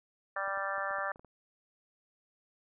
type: harmonic tone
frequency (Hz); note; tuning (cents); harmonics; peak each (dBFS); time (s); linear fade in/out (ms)
196; G3; 0; 3 / 4 / 5 / 6 / 7 / 8 / 9; -39 / -41 / -45 / -38 / -40 / -41 / -39; 0.36-1.12; 5
type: clicks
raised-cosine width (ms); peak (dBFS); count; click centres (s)
1; -40; 8; 0.478 / 0.575 / 0.781 / 0.91 / 0.985 / 1.159 / 1.195 / 1.247
effects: none